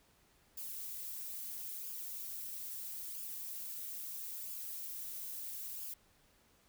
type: noise with flanger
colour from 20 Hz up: violet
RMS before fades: -44 dBFS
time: 0.57-5.94 s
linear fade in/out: 5 ms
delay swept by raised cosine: 0.5 to 5.5 ms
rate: 0.76 Hz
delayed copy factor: -0.55
effects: pink hiss -69 dBFS RMS until 6.68 s